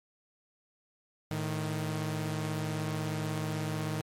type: tone pair together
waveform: sawtooth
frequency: 109.11 / 155.56 Hz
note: A2 / D#3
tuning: -14 / 0 cents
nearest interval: tritone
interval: 614 cents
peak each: -32 / -29 dBFS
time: 1.31-4.01 s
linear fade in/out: 0 ms
effects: MP3 64 kbps